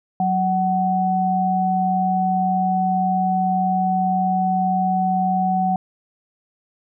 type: tone pair together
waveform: sine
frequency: 185 / 749.7 Hz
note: F#3 / F#5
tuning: 0 / +23 cents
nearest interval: 2 octaves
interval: 2423 cents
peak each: -21 / -18 dBFS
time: 0.2-5.76 s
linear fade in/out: 2 ms
effects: none